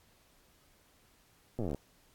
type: slowing click train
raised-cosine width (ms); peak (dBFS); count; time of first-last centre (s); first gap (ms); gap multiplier
2; -23; 15; 1.59-1.747; 8; 1.05
effects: pink hiss -66 dBFS RMS until 2.14 s + AAC 64 kbps